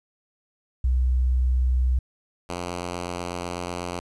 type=tone pair in turn; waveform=sine / 5% pulse; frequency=63.1 / 88.09 Hz; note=B1 / F2; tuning=+38 / +15 cents; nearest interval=tritone; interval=577 cents; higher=second; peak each=-18 dBFS; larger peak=neither; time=0.84-1.99 / 2.49-4 s; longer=second; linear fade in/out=5 ms; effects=resampled to 24000 Hz + 10-bit